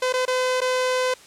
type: tone with dropouts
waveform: sawtooth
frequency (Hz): 509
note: C5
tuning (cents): -48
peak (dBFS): -16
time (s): 0.02-1.14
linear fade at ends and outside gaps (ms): 5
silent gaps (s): 0.126-0.137 / 0.254-0.278 / 0.606-0.615
effects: white hiss -47 dBFS RMS until 1.26 s + low-pass 8000 Hz 12 dB/octave